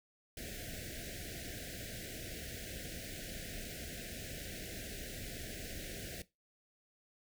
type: band-stop noise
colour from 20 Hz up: pink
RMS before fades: -45 dBFS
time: 0.37-6.22 s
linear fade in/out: 2 ms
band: 710 to 1500 Hz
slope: 96 dB/octave
effects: noise-tail reverb RT60 0.2 s tail -17 dB re dry